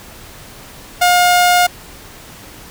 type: tone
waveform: sawtooth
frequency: 713 Hz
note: F5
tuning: 36 cents sharp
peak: -5 dBFS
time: 1.01-1.67 s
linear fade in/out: 10 ms
effects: pink hiss -37 dBFS RMS until 2.7 s